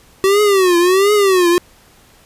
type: tone with vibrato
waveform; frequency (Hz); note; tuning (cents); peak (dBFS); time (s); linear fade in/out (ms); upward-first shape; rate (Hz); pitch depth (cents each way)
square; 379.8; F#4; +45; -10; 0.24-1.58; 0; triangle; 1.4; 190
effects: pink hiss -48 dBFS RMS until 2.25 s + resampled to 32000 Hz